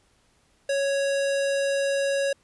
square tone, 554.4 Hz, C#5, in tune, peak -23 dBFS, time 0.69-2.33 s, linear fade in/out 5 ms, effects pink hiss -64 dBFS RMS until 2.43 s + resampled to 24000 Hz

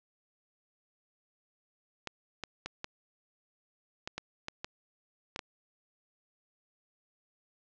clicks, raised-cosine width 0.2 ms, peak -19 dBFS, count 10, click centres 2.073 / 2.437 / 2.66 / 2.844 / 4.075 / 4.18 / 4.484 / 4.645 / 5.361 / 5.392 s, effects low-pass 6000 Hz 12 dB/octave

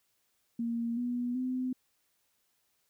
sine tone with pitch steps, 233.1 / 243.8 / 255.1 Hz, A#3 / B3 / C4, 0 / -22 / -44 cents, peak -30 dBFS, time 0.59-1.73 s, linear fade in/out 5 ms, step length 380 ms, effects white hiss -75 dBFS RMS until 2.89 s

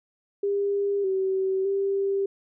sine tone with pitch steps, 401.6 / 381.6 / 393.9 Hz, G4 / G4 / G4, +42 / -47 / +8 cents, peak -22 dBFS, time 0.43-2.26 s, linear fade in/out 5 ms, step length 610 ms, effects none

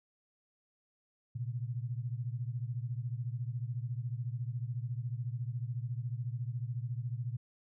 sine beating tone pair, 117.1 / 131.1 Hz, A#2 / C3, +8 / +4 cents, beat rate 14 Hz, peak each -36 / -39 dBFS, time 1.35-7.37 s, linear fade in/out 10 ms, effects none

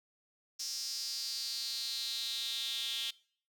square tone with high-pass filter sweep, 124.6 Hz, B2, 16 cents sharp, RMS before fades -38 dBFS, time 0.59-3.11 s, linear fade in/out 10 ms, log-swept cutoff 5400 to 3300 Hz, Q 6, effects noise-tail reverb RT60 0.5 s tail -22 dB re dry

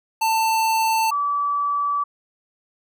square / sine tone pair in turn, 891 / 1152.2 Hz, A5 / D6, +22 / -33 cents, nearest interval major third, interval 445 cents, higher second, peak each -18 / -19 dBFS, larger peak first, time 0.21-1.11 / 1.11-2.04 s, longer second, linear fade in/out 10 ms, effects none

